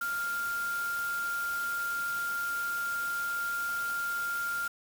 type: tone in noise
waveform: sine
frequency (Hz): 1396.9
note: F6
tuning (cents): 0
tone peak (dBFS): -30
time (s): 0.01-4.68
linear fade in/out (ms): 5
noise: white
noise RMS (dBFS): -43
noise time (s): 0.01-4.68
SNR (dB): +10
effects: none